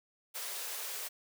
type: high-pass noise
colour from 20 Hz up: white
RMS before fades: -40 dBFS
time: 0.34-1.09 s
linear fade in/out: 20 ms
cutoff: 390 Hz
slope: 48 dB/octave
effects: none